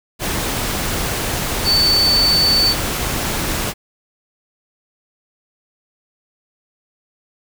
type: tone in noise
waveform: sine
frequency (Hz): 4515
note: C#8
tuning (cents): +31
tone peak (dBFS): -12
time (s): 1.64-2.75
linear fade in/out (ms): 50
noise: pink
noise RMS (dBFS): -21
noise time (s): 0.19-3.74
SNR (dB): +6
effects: none